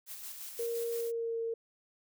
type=noise with tremolo; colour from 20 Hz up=blue; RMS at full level=-43 dBFS; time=0.06-1.12 s; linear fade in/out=50 ms; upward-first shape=square; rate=5.8 Hz; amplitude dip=35%
type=tone with pitch glide; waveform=sine; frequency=466.2 to 457.4 Hz; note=A#4 to A#4; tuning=0 to -33 cents; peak=-32 dBFS; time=0.59-1.54 s; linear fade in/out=5 ms; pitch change=-33 cents; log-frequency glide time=0.97-1.4 s
effects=none